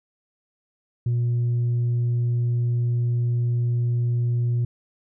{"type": "tone", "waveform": "sine", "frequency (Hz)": 120, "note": "B2", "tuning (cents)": -49, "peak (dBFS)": -17, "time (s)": [1.06, 4.65], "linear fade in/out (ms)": 5, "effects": ["tanh soft clip ceiling -18 dBFS"]}